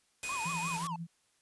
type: tone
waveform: square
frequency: 2489 Hz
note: D#7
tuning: in tune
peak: -38 dBFS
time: 0.23-0.77 s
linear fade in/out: 10 ms
type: noise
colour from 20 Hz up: white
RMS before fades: -41 dBFS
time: 0.23-0.87 s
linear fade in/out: 0 ms
type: tone with vibrato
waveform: triangle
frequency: 1005 Hz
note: B5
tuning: 30 cents sharp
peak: -34 dBFS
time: 0.29-0.96 s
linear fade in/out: 2 ms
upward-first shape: triangle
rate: 5.7 Hz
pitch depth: 270 cents each way
type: tone with tremolo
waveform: sine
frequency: 167.7 Hz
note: E3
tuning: 30 cents sharp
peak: -36 dBFS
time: 0.45-1.07 s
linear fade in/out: 10 ms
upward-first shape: sine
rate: 11 Hz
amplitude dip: 65%
effects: white hiss -72 dBFS RMS until 1.41 s + resampled to 24000 Hz